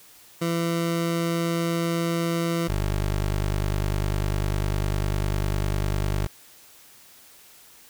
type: tone pair in turn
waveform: 20% pulse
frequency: 168.1 / 49.98 Hz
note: E3 / G1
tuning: +34 / +34 cents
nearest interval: octave + major sixth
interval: 2100 cents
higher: first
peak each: -18 dBFS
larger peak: neither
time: 0.41-2.68 / 2.68-6.27 s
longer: second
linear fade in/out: 10 ms
effects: white hiss -51 dBFS RMS until 7.89 s